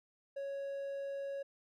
triangle tone, 554.4 Hz, C#5, in tune, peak -36 dBFS, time 0.36-1.43 s, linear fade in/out 10 ms, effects none

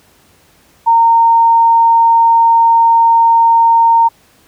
sine tone, 920 Hz, A#5, 23 cents flat, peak -5 dBFS, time 0.86-4.09 s, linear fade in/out 20 ms, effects pink hiss -49 dBFS RMS until 4.47 s + high-pass 60 Hz 12 dB/octave

